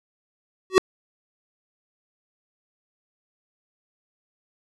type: tone with exponential growth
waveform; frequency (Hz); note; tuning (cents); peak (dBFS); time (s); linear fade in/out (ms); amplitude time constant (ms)
square; 376.7; F#4; +31; -7; 0.7-0.78; 0; 16
effects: low-pass 7000 Hz 12 dB/octave